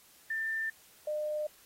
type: tone pair in turn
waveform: sine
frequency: 1787 / 604.7 Hz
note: A6 / D#5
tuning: +26 / -50 cents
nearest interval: octave + perfect fifth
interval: 1876 cents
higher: first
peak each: -31 / -31 dBFS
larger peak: neither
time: 0.3-0.7 / 1.07-1.47 s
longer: neither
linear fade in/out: 5 ms
effects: white hiss -60 dBFS RMS until 1.65 s + AAC 48 kbps